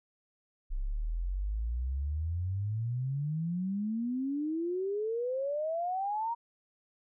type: exponential sweep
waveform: sine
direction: up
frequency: 31.73 to 951 Hz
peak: -30 dBFS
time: 0.7-6.35 s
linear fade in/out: 20 ms
effects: none